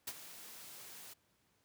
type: noise with ADSR envelope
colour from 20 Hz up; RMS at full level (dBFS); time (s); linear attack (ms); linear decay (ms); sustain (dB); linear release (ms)
white; -39; 0.07-1.14; 8; 44; -13; 13
effects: pink hiss -75 dBFS RMS until 1.64 s + high-pass 80 Hz 12 dB/octave